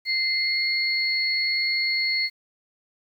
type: tone pair together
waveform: sine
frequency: 2091 / 4355 Hz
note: C7 / C#8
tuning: -2 / -31 cents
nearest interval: octave + minor second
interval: 1271 cents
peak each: -24 dBFS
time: 0.05-2.3 s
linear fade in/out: 50 ms
effects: 9-bit